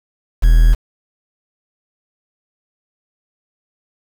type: tone with quantisation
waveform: triangle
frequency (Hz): 40.57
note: E1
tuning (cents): -27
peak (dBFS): -4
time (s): 0.42-0.75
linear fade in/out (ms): 20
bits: 5
effects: none